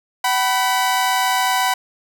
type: tone pair together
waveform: sawtooth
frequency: 757.8 / 987.8 Hz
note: F#5 / B5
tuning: +41 / 0 cents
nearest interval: perfect fourth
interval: 459 cents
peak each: -15 dBFS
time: 0.24-1.74 s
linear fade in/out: 5 ms
effects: none